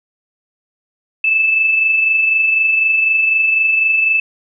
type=tone pair together; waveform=sine; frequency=2604 / 2628 Hz; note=E7 / E7; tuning=-22 / -6 cents; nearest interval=unison; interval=16 cents; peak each=-23 / -11 dBFS; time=1.24-4.2 s; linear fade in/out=5 ms; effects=none